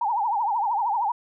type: tone with vibrato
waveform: sine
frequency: 880 Hz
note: A5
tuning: in tune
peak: -21 dBFS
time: 0.01-1.12 s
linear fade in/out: 5 ms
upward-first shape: triangle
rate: 13 Hz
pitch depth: 210 cents each way
effects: none